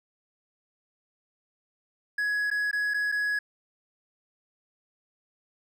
triangle tone with dropouts, 1676 Hz, G#6, 15 cents sharp, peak -23 dBFS, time 2.18-3.39 s, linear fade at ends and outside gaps 5 ms, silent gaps 2.503-2.512 / 2.713-2.729 / 2.938-2.942 / 3.118-3.122 s, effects none

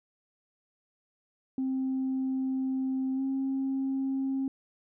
sine tone with pitch glide, 263.1 to 268.3 Hz, C4 to C4, +10 to +44 cents, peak -26 dBFS, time 1.58-4.48 s, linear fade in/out 2 ms, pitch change +34 cents, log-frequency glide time 3.15-3.21 s, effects tanh soft clip ceiling -24 dBFS

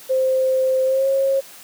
sine tone with pitch glide, 522 to 542 Hz, C5 to C#5, -4 to -39 cents, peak -15 dBFS, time 0.09-1.41 s, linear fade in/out 20 ms, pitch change +65 cents, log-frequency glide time 0.85-1.07 s, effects white hiss -42 dBFS RMS until 1.63 s + high-pass 150 Hz 12 dB/octave

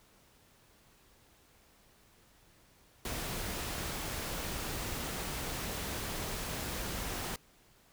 pink noise, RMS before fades -38 dBFS, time 3.05-7.36 s, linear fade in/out 2 ms, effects pink hiss -64 dBFS RMS until 7.92 s

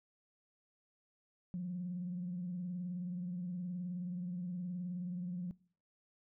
sine tone with vibrato, 178.4 Hz, F3, 37 cents sharp, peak -36 dBFS, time 1.54-5.51 s, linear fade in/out 0 ms, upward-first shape sine, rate 19 Hz, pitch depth 51 cents each way, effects noise-tail reverb RT60 0.5 s tail -22 dB re dry + tanh soft clip ceiling -32 dBFS

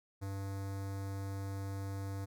square tone with notch filter, 98 Hz, G2, in tune, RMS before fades -40 dBFS, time 0.21-2.26 s, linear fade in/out 20 ms, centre 2900 Hz, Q 1, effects none

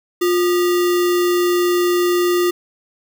sine tone with sample-and-hold, 353.5 Hz, F4, 21 cents sharp, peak -13 dBFS, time 0.21-2.51 s, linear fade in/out 10 ms, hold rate 1575 Hz, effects none

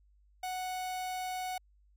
45% pulse tone, 739 Hz, F#5, 2 cents flat, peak -35 dBFS, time 0.43-1.58 s, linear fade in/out 5 ms, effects added 50 Hz sine -62 dBFS peak until 1.96 s

